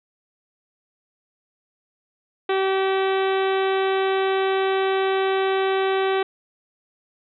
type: harmonic tone with a mistuned harmonic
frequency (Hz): 384.4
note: G4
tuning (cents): -34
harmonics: 1 / 2 / 3 / 4 / 5 / 6 / 7 / 8 / 9 / 10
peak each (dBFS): -20 / -26 / -30 / -32 / -34 / -36 / -37 / -38 / -39 / -40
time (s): 2.49-6.23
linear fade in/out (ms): 5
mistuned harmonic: 7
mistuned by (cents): -23
effects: none